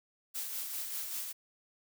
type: noise with tremolo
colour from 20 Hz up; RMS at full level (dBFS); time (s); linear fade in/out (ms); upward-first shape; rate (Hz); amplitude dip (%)
blue; -37; 0.34-1.33; 20; sine; 5.1; 40
effects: none